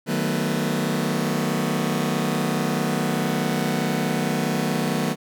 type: chord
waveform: sawtooth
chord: B dominant seventh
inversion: first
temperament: just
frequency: 154.34 / 185.21 / 222.2 / 246.9 Hz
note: D#3 / F#3 / A3 / B3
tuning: -14 / +2 / +17 / 0 cents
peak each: -23 dBFS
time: 0.06-5.16 s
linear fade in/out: 50 ms
effects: none